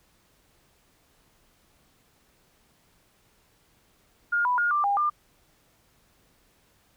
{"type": "tone with pitch steps", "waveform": "sine", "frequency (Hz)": [1418, 989, 1424, 1183, 806, 1198], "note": ["F6", "B5", "F6", "D6", "G5", "D6"], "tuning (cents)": [26, 2, 33, 12, 48, 34], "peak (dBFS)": -21, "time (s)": [4.32, 5.1], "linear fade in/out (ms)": 10, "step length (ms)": 130, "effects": ["pink hiss -64 dBFS RMS until 6.96 s"]}